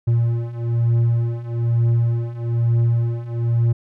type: beating tone pair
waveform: triangle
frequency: 116.54 / 117.64 Hz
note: A#2 / A#2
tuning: 0 / +16 cents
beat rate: 1.1 Hz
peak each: -19 / -16 dBFS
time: 0.07-3.73 s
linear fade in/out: 10 ms
effects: none